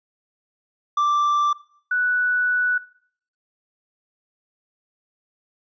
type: tone pair in turn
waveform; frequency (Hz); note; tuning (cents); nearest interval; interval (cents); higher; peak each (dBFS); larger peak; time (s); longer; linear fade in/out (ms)
triangle / sine; 1174.7 / 1480; D6 / F#6; 0 / 0; major third; 400; second; -15 / -18; first; 0.97-1.53 / 1.91-2.78; second; 5
effects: noise-tail reverb RT60 0.6 s tail -20 dB re dry + resampled to 16000 Hz